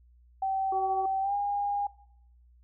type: tone with pitch glide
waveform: sine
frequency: 771 to 811.7 Hz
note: G5 to G#5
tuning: -29 to -40 cents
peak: -26 dBFS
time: 0.42-1.87 s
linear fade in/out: 5 ms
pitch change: +89 cents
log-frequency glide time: 1.21-1.34 s
type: harmonic tone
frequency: 378.7 Hz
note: F#4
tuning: 40 cents sharp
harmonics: 1 / 2 / 3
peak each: -34 / -39 / -41 dBFS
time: 0.72-1.06 s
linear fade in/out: 5 ms
effects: noise-tail reverb RT60 0.7 s tail -20 dB re dry + added 60 Hz sine -56 dBFS peak until 2.63 s